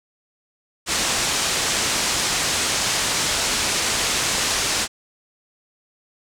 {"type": "low-pass noise", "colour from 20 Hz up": "white", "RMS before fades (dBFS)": -22, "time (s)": [0.86, 4.88], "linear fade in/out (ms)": 50, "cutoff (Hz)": 8100, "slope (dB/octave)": 24, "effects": []}